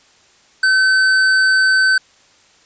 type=tone; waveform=square; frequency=1530 Hz; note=G6; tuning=42 cents flat; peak=-11 dBFS; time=0.63-1.98 s; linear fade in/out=5 ms; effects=white hiss -51 dBFS RMS until 2.65 s + resampled to 16000 Hz